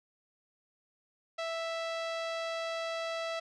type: tone with low-pass filter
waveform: sawtooth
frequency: 659.3 Hz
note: E5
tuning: in tune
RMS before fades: -36 dBFS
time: 1.38-3.4 s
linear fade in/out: 10 ms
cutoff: 4400 Hz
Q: 1.2
effects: none